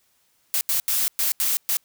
blue noise bursts at uneven times, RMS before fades -22 dBFS, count 6, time 0.54-0.61 / 0.69-0.8 / 0.88-1.08 / 1.19-1.32 / 1.4-1.57 / 1.69-1.77 s, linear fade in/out 0 ms, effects white hiss -65 dBFS RMS until 1.84 s

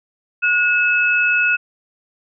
sine tone pair together, 1451 / 2594 Hz, F#6 / E7, -34 / -28 cents, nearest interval minor seventh, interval 1006 cents, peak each -16 dBFS, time 0.42-1.57 s, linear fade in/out 20 ms, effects none

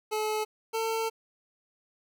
25% pulse tone pair in turn, 430 / 448.8 Hz, A4 / A4, -40 / +34 cents, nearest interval minor second, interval 74 cents, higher second, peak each -24 dBFS, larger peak neither, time 0.11-0.45 / 0.73-1.1 s, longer second, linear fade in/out 20 ms, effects none

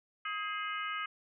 harmonic tone with a mistuned harmonic, 419.6 Hz, G#4, 18 cents sharp, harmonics 3 / 4 / 5 / 6 / 7, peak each -37 / -42 / -41 / -46 / -44 dBFS, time 0.25-1.06 s, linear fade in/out 5 ms, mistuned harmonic 4, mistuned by -59 cents, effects none

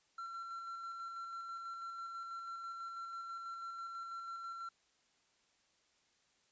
triangle tone with tremolo, 1358 Hz, F6, 49 cents flat, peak -40 dBFS, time 0.18-4.69 s, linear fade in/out 5 ms, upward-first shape square, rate 6.1 Hz, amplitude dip 25%, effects white hiss -74 dBFS RMS until 6.51 s + resampled to 16000 Hz

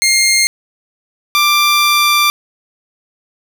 15% pulse tone pair in turn, 2122 / 1181.3 Hz, C7 / D6, +24 / +10 cents, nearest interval minor seventh, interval 1014 cents, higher first, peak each -3 dBFS, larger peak neither, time 0.02-0.47 / 1.35-2.3 s, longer second, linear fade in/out 0 ms, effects none

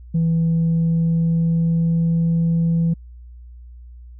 sine tone with pitch glide, 164.81 to 166.53 Hz, E3 to E3, 0 to +18 cents, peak -13 dBFS, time 0.14-2.94 s, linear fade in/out 10 ms, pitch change +18 cents, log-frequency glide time 0.3-2.28 s, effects tanh soft clip ceiling -13 dBFS + added 60 Hz sine -37 dBFS peak until 4.19 s

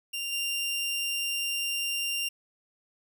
sawtooth tone with level steps, 2785 Hz, F7, 5 cents flat, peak -28 / -25 dBFS, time 0.13-2.29 s, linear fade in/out 10 ms, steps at 0.32 s, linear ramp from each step 10 ms, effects none

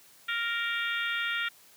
harmonic tone with a mistuned harmonic, 466.2 Hz, A#4, in tune, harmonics 3 / 4 / 5 / 6 / 7 / 8, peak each -32 / -34 / -36 / -38 / -39 / -40 dBFS, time 0.28-1.49 s, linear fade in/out 10 ms, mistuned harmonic 8, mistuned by -56 cents, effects white hiss -57 dBFS RMS until 1.76 s + high-pass 100 Hz 12 dB/octave

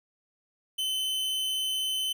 45% pulse tone, 3048 Hz, G7, 49 cents flat, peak -27 dBFS, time 0.78-2.13 s, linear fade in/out 10 ms, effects none

